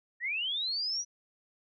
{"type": "linear sweep", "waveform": "sine", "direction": "up", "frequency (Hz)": [1820, 5900], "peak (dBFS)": -30, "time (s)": [0.2, 1.05], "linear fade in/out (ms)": 50, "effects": []}